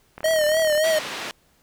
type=click train; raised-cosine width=0.5 ms; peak=-21 dBFS; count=24; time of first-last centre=0.18-0.777 s; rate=38.5 Hz
type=tone with vibrato; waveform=square; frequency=623 Hz; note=D#5; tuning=2 cents sharp; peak=-18 dBFS; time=0.24-0.99 s; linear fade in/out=5 ms; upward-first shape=triangle; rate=3.5 Hz; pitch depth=84 cents each way
type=band-pass noise; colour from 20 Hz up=white; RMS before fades=-32 dBFS; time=0.84-1.31 s; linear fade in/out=0 ms; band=210 to 3400 Hz; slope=12 dB/octave
effects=pink hiss -61 dBFS RMS until 1.62 s